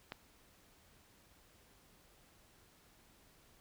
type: click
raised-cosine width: 0.3 ms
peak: -26 dBFS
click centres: 0.121 s
effects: pink hiss -66 dBFS RMS until 3.6 s